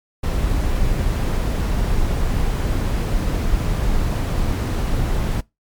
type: noise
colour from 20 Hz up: brown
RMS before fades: -19 dBFS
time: 0.23-5.41 s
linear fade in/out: 10 ms
effects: noise-tail reverb RT60 0.2 s tail -23 dB re dry + MP3 96 kbps